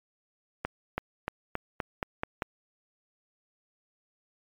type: accelerating click train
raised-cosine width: 0.5 ms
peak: -14 dBFS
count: 8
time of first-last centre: 0.65-2.422 s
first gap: 330 ms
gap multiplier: 0.91
effects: MP3 96 kbps